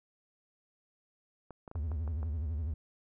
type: clicks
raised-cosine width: 1 ms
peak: -32 dBFS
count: 7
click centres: 1.507 / 1.678 / 1.714 / 1.756 / 1.917 / 2.077 / 2.23 s
type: tone with vibrato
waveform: triangle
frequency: 77.78 Hz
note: D#2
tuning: in tune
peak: -30 dBFS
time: 1.75-2.74 s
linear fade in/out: 5 ms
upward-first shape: sine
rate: 12 Hz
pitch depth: 170 cents each way
effects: none